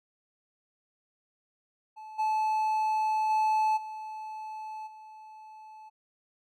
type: tone with level steps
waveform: triangle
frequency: 867 Hz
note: A5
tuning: 26 cents flat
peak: -40 / -23 / -21 / -35 / -44 dBFS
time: 1.96-5.9 s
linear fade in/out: 20 ms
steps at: 2.18 / 3.29 / 3.76 / 4.86 s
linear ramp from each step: 20 ms
effects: none